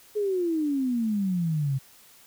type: exponential sweep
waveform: sine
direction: down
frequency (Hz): 429.2 to 130.81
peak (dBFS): -23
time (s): 0.15-1.79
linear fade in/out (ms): 20
effects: white hiss -54 dBFS RMS until 2.26 s